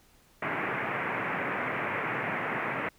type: band-pass noise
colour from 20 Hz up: white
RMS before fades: -32 dBFS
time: 0.42-2.89 s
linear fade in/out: 5 ms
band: 110 to 2300 Hz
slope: 48 dB/octave
effects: pink hiss -62 dBFS RMS until 2.98 s